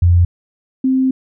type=tone pair in turn; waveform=sine; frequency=87.31 / 261.6 Hz; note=F2 / C4; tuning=0 / 0 cents; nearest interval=octave + perfect fifth; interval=1900 cents; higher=second; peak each=-7 / -11 dBFS; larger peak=first; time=0.02-0.25 / 0.84-1.11 s; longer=second; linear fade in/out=5 ms; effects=none